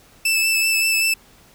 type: tone with vibrato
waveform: sawtooth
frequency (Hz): 2637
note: E7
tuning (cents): 0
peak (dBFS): -13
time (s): 0.25-1.14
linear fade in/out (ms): 5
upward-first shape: sine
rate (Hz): 5.2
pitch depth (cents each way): 16
effects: pink hiss -51 dBFS RMS until 1.54 s